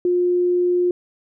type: tone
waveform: sine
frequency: 355.8 Hz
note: F4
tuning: 32 cents sharp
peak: -15 dBFS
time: 0.05-0.91 s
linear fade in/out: 2 ms
effects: none